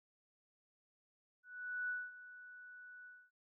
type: tone with ADSR envelope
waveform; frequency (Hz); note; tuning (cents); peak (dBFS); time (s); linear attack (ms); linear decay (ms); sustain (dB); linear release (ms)
sine; 1480; F#6; 0; -36; 1.43-3.31; 460; 220; -16; 250
effects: none